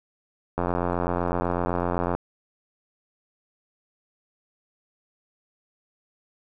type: click train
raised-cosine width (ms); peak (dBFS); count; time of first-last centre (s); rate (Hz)
1; -11; 139; 0.58-2.15; 87.9
effects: none